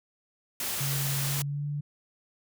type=noise; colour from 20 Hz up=white; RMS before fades=-32 dBFS; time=0.6-1.42 s; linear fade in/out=2 ms
type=tone with pitch glide; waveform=sine; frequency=138.2 to 145.83 Hz; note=C#3 to D3; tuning=-5 to -12 cents; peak=-29 dBFS; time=0.8-1.81 s; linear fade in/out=10 ms; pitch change=+93 cents; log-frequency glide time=1.24-1.66 s
effects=none